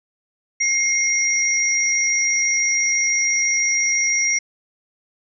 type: tone pair together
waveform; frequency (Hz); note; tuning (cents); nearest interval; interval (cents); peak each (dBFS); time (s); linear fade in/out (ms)
sine; 2136 / 5702; C7 / F8; +35 / +35; octave + perfect fourth; 1700; -19; 0.6-4.39; 10
effects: none